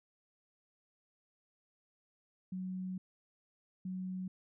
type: tone bursts at uneven times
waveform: sine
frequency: 185.5 Hz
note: F#3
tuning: 5 cents sharp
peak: -37 dBFS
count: 2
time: 2.52-2.98 / 3.85-4.28 s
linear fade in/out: 5 ms
effects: none